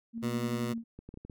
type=tone with tremolo; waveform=sine; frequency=230 Hz; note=A#3; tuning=23 cents flat; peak=-32 dBFS; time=0.13-0.84 s; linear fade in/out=50 ms; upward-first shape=square; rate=10 Hz; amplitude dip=35%
type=tone; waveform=15% pulse; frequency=120.7 Hz; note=B2; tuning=39 cents flat; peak=-26 dBFS; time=0.22-0.74 s; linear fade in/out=20 ms
type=clicks; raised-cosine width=3 ms; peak=-32 dBFS; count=6; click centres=0.99 / 1.09 / 1.141 / 1.174 / 1.25 / 1.298 s
effects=none